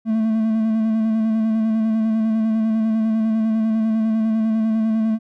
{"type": "tone with vibrato", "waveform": "triangle", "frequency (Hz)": 221, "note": "A3", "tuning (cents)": 8, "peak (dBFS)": -14, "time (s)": [0.05, 5.19], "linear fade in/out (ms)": 50, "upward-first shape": "square", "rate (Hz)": 10, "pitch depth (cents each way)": 21, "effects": []}